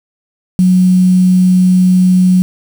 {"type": "tone with quantisation", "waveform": "sine", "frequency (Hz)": 183.3, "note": "F#3", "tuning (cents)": -16, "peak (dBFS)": -5, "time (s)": [0.59, 2.42], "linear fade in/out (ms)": 0, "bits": 5, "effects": []}